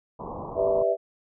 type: low-pass noise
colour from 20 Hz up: white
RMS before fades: -36 dBFS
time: 0.19-0.83 s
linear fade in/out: 10 ms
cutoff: 1100 Hz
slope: 96 dB/octave
type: chord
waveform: sine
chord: E minor seventh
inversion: first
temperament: equal with one note detuned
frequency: 392 / 493.9 / 596.9 / 659.3 Hz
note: G4 / B4 / D5 / E5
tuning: 0 / 0 / +28 / 0 cents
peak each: -28 / -27 / -28 / -23 dBFS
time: 0.55-0.97 s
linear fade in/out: 50 ms
effects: none